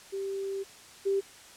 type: tone pair in turn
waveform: sine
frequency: 390.8 / 393 Hz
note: G4 / G4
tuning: -5 / +4 cents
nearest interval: unison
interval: 9 cents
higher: second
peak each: -31 / -24 dBFS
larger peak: second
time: 0.12-0.64 / 1.05-1.21 s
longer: first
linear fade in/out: 20 ms
effects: white hiss -51 dBFS RMS until 1.56 s + low-pass 9000 Hz 12 dB/octave